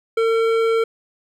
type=tone with hard clipping; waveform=sine; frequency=453 Hz; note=A#4; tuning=50 cents flat; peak=-17 dBFS; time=0.17-0.84 s; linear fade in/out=5 ms; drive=12 dB; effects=none